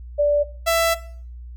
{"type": "tone pair in turn", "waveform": ["sine", "sawtooth"], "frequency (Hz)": [584, 664.4], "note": ["D5", "E5"], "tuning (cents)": [-10, 13], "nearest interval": "major second", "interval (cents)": 223, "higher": "second", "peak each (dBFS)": [-14, -12], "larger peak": "second", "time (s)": [[0.18, 0.44], [0.66, 0.95]], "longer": "second", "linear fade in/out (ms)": 20, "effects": ["noise-tail reverb RT60 0.5 s tail -17 dB re dry", "added 60 Hz sine -34 dBFS peak until 1.56 s"]}